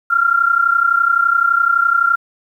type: tone pair together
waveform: sine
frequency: 1362.2 / 1394 Hz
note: F6 / F6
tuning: -44 / -4 cents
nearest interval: unison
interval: 40 cents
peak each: -15 / -13 dBFS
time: 0.1-2.16 s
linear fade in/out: 10 ms
effects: 8-bit